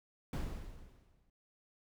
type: noise with exponential decay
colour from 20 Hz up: brown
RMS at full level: -34 dBFS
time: 0.33-1.3 s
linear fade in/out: 2 ms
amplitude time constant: 210 ms
effects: none